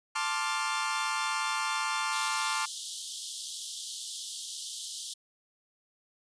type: chord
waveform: sawtooth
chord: D minor seventh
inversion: second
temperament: equal with one note detuned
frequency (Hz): 880 / 1057.4 / 1174.7 / 1396.9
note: A5 / C6 / D6 / F6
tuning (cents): 0 / +18 / 0 / 0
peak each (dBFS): -31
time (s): 0.15-2.66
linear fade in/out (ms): 10
type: high-pass noise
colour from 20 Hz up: pink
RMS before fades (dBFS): -38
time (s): 2.12-5.14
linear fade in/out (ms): 10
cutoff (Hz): 3100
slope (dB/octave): 96
effects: resampled to 22050 Hz